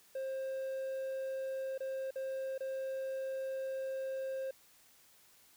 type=tone with dropouts; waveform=triangle; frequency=531 Hz; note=C5; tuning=25 cents sharp; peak=-34 dBFS; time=0.15-4.51 s; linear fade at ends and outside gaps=5 ms; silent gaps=1.779-1.804 / 2.108-2.157 / 2.58-2.605 s; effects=white hiss -64 dBFS RMS until 5.56 s